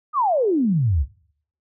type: exponential sweep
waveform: sine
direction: down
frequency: 1274 to 60.8 Hz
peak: -16 dBFS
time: 0.13-1.06 s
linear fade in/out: 50 ms
effects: noise-tail reverb RT60 0.6 s tail -21 dB re dry